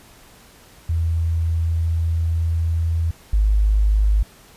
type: tone pair in turn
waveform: sine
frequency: 82.5 / 51.97 Hz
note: E2 / G#1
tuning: +2 / +2 cents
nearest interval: minor sixth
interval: 800 cents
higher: first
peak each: -17 / -13 dBFS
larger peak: second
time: 0.89-3.11 / 3.33-4.23 s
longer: first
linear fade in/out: 5 ms
effects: pink hiss -48 dBFS RMS until 4.56 s + resampled to 32000 Hz